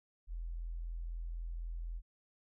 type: tone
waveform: sine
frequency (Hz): 41.99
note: E1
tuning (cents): +33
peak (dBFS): -38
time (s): 0.27-2.02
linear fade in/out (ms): 50
effects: none